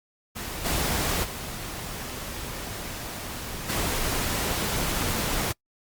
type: noise with level steps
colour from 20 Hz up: pink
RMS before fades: -34 / -26 / -35 / -27 dBFS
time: 0.35-5.53 s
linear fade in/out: 20 ms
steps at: 0.64 / 1.23 / 3.68 s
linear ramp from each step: 20 ms
effects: noise-tail reverb RT60 0.1 s tail -25 dB re dry + Opus 48 kbps